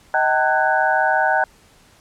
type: tone cluster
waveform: sine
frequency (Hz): 629 / 769 / 903 / 1490 / 1639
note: D#5 / G5 / A5 / F#6 / G#6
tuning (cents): +19 / -33 / +45 / +12 / -23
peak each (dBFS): -22 / -19 / -22 / -20 / -25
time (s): 0.14-1.44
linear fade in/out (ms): 2
effects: pink hiss -52 dBFS RMS until 2 s + low-pass 11000 Hz 12 dB/octave